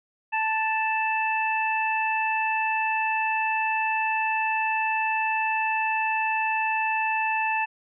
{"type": "harmonic tone", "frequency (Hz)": 880, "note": "A5", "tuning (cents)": 0, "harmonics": [1, 2, 3], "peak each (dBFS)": [-25, -30, -27], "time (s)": [0.32, 7.66], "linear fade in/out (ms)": 20, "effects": []}